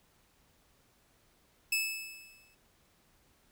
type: tone with exponential decay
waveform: sawtooth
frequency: 2611 Hz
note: E7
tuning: 17 cents flat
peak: -23 dBFS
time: 1.72-2.55 s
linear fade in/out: 5 ms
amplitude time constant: 180 ms
effects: pink hiss -68 dBFS RMS until 3.51 s